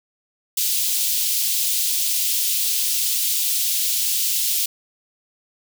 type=high-pass noise; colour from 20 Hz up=white; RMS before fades=-21 dBFS; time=0.57-4.66 s; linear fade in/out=5 ms; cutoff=3000 Hz; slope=24 dB/octave; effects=none